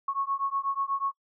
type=beating tone pair; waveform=sine; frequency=1097 / 1105.2 Hz; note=C#6 / C#6; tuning=-18 / -6 cents; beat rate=8.2 Hz; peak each=-30 dBFS; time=0.08-1.12 s; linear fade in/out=5 ms; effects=noise-tail reverb RT60 0.1 s tail -24 dB re dry